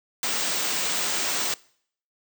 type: band-stop noise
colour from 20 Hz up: white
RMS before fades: -26 dBFS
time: 0.23-1.54 s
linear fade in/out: 2 ms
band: 8800 to 16000 Hz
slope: 96 dB/octave
effects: noise-tail reverb RT60 0.6 s tail -23 dB re dry + high-pass 200 Hz 12 dB/octave